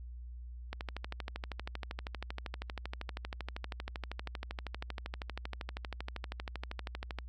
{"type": "click train", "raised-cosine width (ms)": 0.3, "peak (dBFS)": -23, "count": 83, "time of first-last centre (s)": [0.73, 7.187], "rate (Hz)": 12.7, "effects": ["added 60 Hz sine -43 dBFS peak until 7.28 s", "AAC 64 kbps"]}